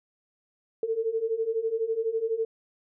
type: beating tone pair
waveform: sine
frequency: 442 / 454 Hz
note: A4 / A#4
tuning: +8 / -46 cents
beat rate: 12 Hz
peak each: -30 / -27 dBFS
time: 0.83-2.45 s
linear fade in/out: 2 ms
effects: none